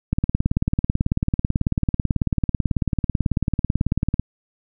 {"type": "click train", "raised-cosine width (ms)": 5, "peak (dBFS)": -6, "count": 75, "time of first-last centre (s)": [0.13, 4.196], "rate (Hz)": 18.2, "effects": []}